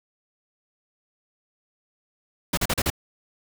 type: noise bursts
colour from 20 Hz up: pink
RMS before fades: -23 dBFS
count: 5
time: 2.53-2.902 s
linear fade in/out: 5 ms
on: 44 ms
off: 38 ms
effects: none